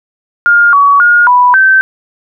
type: tone with pitch steps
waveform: sine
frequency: 1413 / 1130 / 1429 / 987 / 1548 Hz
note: F6 / C#6 / F6 / B5 / G6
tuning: +20 / +33 / +39 / -1 / -22 cents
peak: -3 dBFS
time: 0.46-1.81 s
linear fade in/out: 0 ms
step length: 270 ms
effects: none